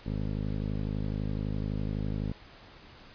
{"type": "tone with low-pass filter", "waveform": "15% pulse", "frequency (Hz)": 51.91, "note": "G#1", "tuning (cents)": 0, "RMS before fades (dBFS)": -32, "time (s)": [0.06, 2.32], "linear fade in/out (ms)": 5, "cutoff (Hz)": 340, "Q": 1.7, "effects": ["pink hiss -52 dBFS RMS until 3.14 s", "resampled to 11025 Hz"]}